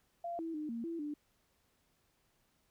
sine tone with pitch steps, 687 / 328.1 / 304 / 231.8 / 333.8 / 295.6 Hz, F5 / E4 / D#4 / A#3 / E4 / D4, -29 / -8 / -40 / -10 / +22 / +11 cents, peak -37 dBFS, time 0.24-1.14 s, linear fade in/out 5 ms, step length 150 ms, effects pink hiss -75 dBFS RMS until 2.7 s

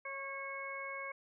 harmonic tone with a mistuned harmonic, 549 Hz, C#5, 17 cents flat, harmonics 1 / 2 / 3 / 4, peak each -47 / -45 / -49 / -43 dBFS, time 0.05-1.12 s, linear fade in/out 5 ms, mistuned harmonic 3, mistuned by -23 cents, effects none

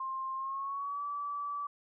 sine tone with pitch glide, 1058 to 1153.8 Hz, C6 to D6, +19 to -31 cents, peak -34 dBFS, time 0-1.67 s, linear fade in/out 5 ms, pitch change +150 cents, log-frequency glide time 0.35-1.03 s, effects none

